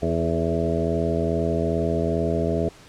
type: harmonic tone with a mistuned harmonic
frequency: 82.41 Hz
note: E2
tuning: in tune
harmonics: 1 / 2 / 3 / 4 / 5 / 6 / 7 / 8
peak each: -28 / -27 / -29 / -30 / -27 / -33 / -31 / -28 dBFS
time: 0.02-2.69 s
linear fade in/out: 5 ms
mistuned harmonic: 5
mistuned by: +29 cents
effects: pink hiss -48 dBFS RMS until 2.88 s + low-pass 8000 Hz 12 dB/octave